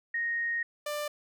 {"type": "tone pair in turn", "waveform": ["sine", "sawtooth"], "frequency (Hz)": [1864.7, 592.6], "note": ["A#6", "D5"], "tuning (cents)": [0, 15], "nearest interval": "octave + minor sixth", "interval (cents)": 1985, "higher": "first", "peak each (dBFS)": -28, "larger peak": "neither", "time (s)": [[0.14, 0.63], [0.86, 1.08]], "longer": "first", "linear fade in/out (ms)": 5, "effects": []}